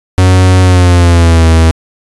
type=tone with pitch glide; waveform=45% pulse; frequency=92.4 to 81.37 Hz; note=F#2 to E2; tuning=-2 to -22 cents; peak=-3 dBFS; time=0.18-1.71 s; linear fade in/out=0 ms; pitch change=-220 cents; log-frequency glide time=0.62-1.46 s; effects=resampled to 24000 Hz